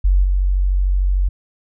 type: tone with level steps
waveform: sine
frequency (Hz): 46.68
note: F#1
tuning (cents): +16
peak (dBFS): -10 / -13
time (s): 0.04-1.29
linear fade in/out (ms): 10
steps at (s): 0.23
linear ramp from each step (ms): 20
effects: none